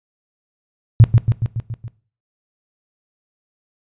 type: tone with echo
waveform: sine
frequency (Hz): 114.7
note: A#2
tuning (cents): -28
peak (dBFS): -3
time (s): 1-1.04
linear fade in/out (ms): 0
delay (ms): 140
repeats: 6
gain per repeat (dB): -4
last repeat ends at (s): 1.88
effects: noise-tail reverb RT60 0.4 s tail -18 dB re dry + resampled to 8000 Hz